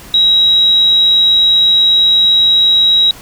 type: tone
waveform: sine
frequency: 3842 Hz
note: B7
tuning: 48 cents flat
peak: -6 dBFS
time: 0.14-3.11 s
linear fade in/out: 2 ms
effects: pink hiss -35 dBFS RMS until 3.21 s